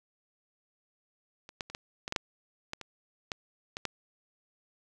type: clicks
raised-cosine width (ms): 0.2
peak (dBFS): -29 / -17 / -28 / -21 / -19 / -15 / -10 / -18 / -24 / -16 / -19 / -14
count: 12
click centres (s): 1.491 / 1.608 / 1.7 / 1.749 / 2.079 / 2.124 / 2.162 / 2.734 / 2.813 / 3.318 / 3.769 / 3.853
effects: none